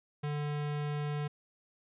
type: tone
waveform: square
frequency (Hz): 147.4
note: D3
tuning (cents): +7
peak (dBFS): -33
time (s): 0.23-1.28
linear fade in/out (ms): 10
effects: resampled to 8000 Hz